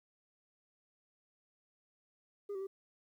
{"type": "tone with pitch steps", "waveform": "sine", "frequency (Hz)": [406.1, 383.5, 389.8], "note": ["G#4", "G4", "G4"], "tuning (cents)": [-39, -38, -10], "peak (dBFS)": -35, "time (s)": [2.49, 2.67], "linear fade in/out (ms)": 10, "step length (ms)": 60, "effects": ["tanh soft clip ceiling -37 dBFS", "12-bit"]}